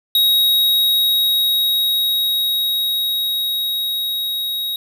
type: tone with level ramp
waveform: square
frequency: 3793 Hz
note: A#7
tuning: 29 cents sharp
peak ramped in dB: -12 to -21 dBFS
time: 0.15-4.76 s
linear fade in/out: 2 ms
effects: none